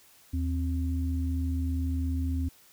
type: tone pair together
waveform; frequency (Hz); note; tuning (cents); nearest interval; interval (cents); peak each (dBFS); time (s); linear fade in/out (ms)
sine; 78.37 / 263.6; D#2 / C4; +13 / +13; octave + major sixth; 2100; -27 / -33; 0.33-2.49; 10
effects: white hiss -58 dBFS RMS until 2.72 s